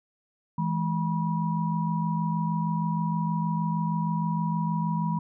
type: tone cluster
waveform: sine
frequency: 164.1 / 210.5 / 971 Hz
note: E3 / G#3 / B5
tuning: -8 / +24 / -30 cents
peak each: -26 / -31 / -31 dBFS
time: 0.58-5.19 s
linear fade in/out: 5 ms
effects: none